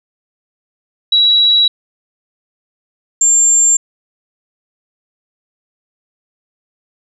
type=tone pair in turn; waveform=sine; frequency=3895 / 7340 Hz; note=B7 / A#8; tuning=-25 / -28 cents; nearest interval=major seventh; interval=1097 cents; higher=second; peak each=-7 dBFS; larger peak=neither; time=1.12-1.68 / 3.21-3.77 s; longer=neither; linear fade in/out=5 ms; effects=none